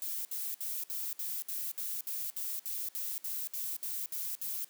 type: noise bursts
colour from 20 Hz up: violet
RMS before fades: -37 dBFS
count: 16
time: 0.02-4.645 s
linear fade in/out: 0 ms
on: 230 ms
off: 63 ms
effects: white hiss -62 dBFS RMS until 4.69 s + high-pass 200 Hz 12 dB/octave